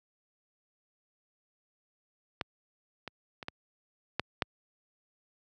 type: clicks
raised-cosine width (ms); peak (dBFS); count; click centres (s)
0.3; -15 / -23 / -25 / -19 / -12 / -10; 6; 2.412 / 3.077 / 3.428 / 3.484 / 4.196 / 4.422
effects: high-pass 80 Hz 12 dB/octave